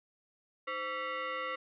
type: tone with frequency modulation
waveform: sine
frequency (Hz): 309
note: D#4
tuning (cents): -12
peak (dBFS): -34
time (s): 0.67-1.56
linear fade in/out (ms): 10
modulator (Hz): 828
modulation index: 2.6
effects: none